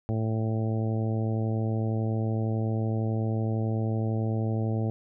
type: harmonic tone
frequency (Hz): 110.9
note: A2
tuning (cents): +14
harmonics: 1 / 2 / 3 / 4 / 5 / 6 / 7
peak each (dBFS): -26 / -32 / -36 / -38 / -40 / -42 / -43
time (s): 0.09-4.9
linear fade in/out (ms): 0
effects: none